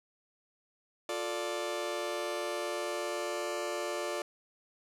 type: chord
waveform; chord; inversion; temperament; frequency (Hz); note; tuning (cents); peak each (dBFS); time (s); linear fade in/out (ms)
sawtooth; D minor; first; just; 352.4 / 440.5 / 587.3; F4 / A4 / D5; +16 / +2 / 0; -34 / -36 / -32; 1.09-4.22; 2
effects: low-pass 11000 Hz 12 dB/octave